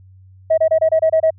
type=tone bursts; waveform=sine; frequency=640 Hz; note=D#5; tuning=49 cents sharp; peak=-9 dBFS; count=8; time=0.5-1.306 s; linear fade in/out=10 ms; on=78 ms; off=26 ms; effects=tanh soft clip ceiling -6 dBFS + added 94 Hz sine -42 dBFS peak until 1.38 s